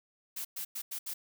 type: noise bursts at uneven times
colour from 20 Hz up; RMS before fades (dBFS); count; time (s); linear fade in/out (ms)
blue; -38; 5; 0.36-0.45 / 0.56-0.65 / 0.75-0.82 / 0.91-0.99 / 1.06-1.14; 10
effects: none